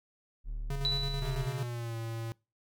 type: tone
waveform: triangle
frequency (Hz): 37.38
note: D1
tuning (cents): +31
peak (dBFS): -32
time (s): 0.44-1.48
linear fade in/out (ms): 50
type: tone with tremolo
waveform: square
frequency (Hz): 138.59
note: C#3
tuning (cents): 0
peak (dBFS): -34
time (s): 0.7-1.63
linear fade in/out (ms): 2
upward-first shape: square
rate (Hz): 9.1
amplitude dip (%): 40
type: tone with exponential decay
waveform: sine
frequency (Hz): 3958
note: B7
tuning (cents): +3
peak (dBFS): -26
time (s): 0.85-1.73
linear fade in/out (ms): 0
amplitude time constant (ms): 190
type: tone with pitch glide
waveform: square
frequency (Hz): 128.1 to 114.12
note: C3 to A#2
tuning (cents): -36 to -36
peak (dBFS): -36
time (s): 1.22-2.32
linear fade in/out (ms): 0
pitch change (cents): -200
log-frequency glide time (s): 1.37-1.96
effects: noise-tail reverb RT60 0.3 s tail -25 dB re dry